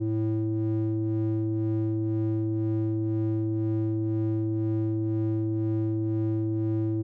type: ring-modulated tone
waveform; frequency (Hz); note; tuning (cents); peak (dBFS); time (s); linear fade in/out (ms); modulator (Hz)
triangle; 110; A2; 0; -19; 0-7.03; 20; 219
effects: none